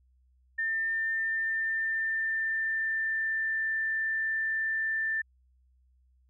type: tone with pitch glide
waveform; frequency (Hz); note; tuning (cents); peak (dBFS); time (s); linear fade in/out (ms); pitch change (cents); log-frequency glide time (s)
sine; 1799 to 1778.3; A6 to A6; +38 to +18; -27; 0.58-5.22; 10; -20; 1.08-3.71
effects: added 63 Hz sine -62 dBFS peak until 6.29 s